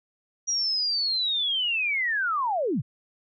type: linear sweep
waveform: sine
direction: down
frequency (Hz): 5780 to 91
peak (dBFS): -23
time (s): 0.47-2.82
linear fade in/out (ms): 20
effects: none